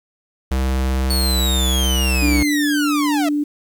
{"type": "tone with pitch glide", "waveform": "square", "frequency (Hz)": [65.41, 64.58], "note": ["C2", "C2"], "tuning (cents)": [0, -22], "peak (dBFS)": -17, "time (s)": [0.51, 2.43], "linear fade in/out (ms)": 5, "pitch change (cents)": -22, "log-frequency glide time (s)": [2.08, 2.24]}
{"type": "linear sweep", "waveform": "sawtooth", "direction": "down", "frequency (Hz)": [4450, 628], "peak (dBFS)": -17, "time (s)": [1.1, 3.29], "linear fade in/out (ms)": 5}
{"type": "tone", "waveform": "sine", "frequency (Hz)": 293.7, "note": "D4", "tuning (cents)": 0, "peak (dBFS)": -16, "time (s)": [2.22, 3.44], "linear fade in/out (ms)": 10}
{"effects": ["8-bit"]}